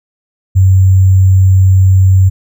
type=tone with sample-and-hold; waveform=sine; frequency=94.4 Hz; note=F#2; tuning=35 cents sharp; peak=-3 dBFS; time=0.55-2.3 s; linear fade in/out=20 ms; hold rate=7350 Hz; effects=none